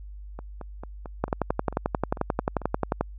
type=two click trains; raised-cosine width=1 ms; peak=-9 / -23 dBFS; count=21 / 11; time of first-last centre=1.24-3.01 / 0.39-2.617 s; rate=11.3 / 4.49 Hz; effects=added 50 Hz sine -38 dBFS peak until 3.18 s